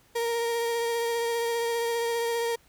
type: tone with vibrato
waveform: 35% pulse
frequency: 466.2 Hz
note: A#4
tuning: in tune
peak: -24 dBFS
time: 0.15-2.56 s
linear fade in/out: 10 ms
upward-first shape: triangle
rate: 15 Hz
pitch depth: 20 cents each way
effects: pink hiss -61 dBFS RMS until 2.68 s